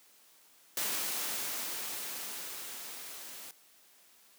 white noise with level ramp, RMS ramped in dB -33 to -47 dBFS, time 0.77-3.51 s, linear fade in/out 2 ms, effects white hiss -62 dBFS RMS until 4.38 s + high-pass 200 Hz 12 dB/octave

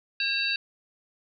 sine tone cluster, 1624 / 2691 / 3857 / 4582 Hz, G#6 / E7 / B7 / D8, -39 / +35 / -42 / -44 cents, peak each -33 / -27 / -32 / -31 dBFS, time 0.2-0.56 s, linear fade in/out 2 ms, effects none

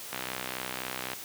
click train, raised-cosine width 0.3 ms, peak -17 dBFS, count 65, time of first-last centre 0.13-1.133 s, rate 63.8 Hz, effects white hiss -42 dBFS RMS until 1.24 s + high-pass 100 Hz 12 dB/octave

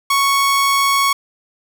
sawtooth tone, 1108.7 Hz, C#6, in tune, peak -9 dBFS, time 0.1-1.13 s, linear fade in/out 5 ms, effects none

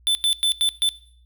square tone bursts at uneven times, 3520 Hz, A7, in tune, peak -17 dBFS, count 5, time 0.07-0.15 / 0.24-0.33 / 0.43-0.52 / 0.61-0.69 / 0.82-0.89 s, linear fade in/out 0 ms, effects noise-tail reverb RT60 0.6 s tail -20 dB re dry + added 60 Hz sine -51 dBFS peak until 1.25 s

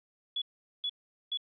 sine tone bursts, 3400 Hz, G#7, 40 cents sharp, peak -30 dBFS, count 3, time 0.36-1.374 s, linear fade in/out 5 ms, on 58 ms, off 420 ms, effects none

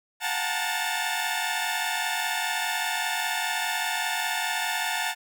15% pulse tone cluster, 722 / 767 / 873 / 918 / 1762 Hz, F#5 / G5 / A5 / A#5 / A6, -43 / -38 / -14 / -27 / +2 cents, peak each -25 / -30 / -24 / -27 / -28 dBFS, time 0.2-5.15 s, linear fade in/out 50 ms, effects none

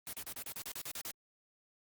white noise bursts, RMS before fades -42 dBFS, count 11, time 0.07-1.11 s, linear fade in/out 0 ms, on 60 ms, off 38 ms, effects Opus 24 kbps

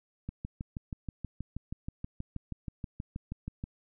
click train, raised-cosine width 5 ms, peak -24 dBFS, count 22, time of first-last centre 0.29-3.639 s, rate 6.27 Hz, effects none

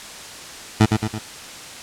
20% pulse tone with echo, 108.5 Hz, A2, 24 cents flat, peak -5 dBFS, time 0.8-0.86 s, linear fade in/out 10 ms, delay 110 ms, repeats 3, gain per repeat -5 dB, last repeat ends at 1.19 s, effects white hiss -36 dBFS RMS until 1.82 s + low-pass 8000 Hz 12 dB/octave

